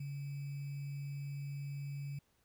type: tone with sample-and-hold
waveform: sine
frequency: 141 Hz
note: C#3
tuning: 30 cents sharp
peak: -39 dBFS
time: 0-2.19 s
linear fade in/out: 5 ms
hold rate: 2450 Hz
effects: pink hiss -75 dBFS RMS until 2.44 s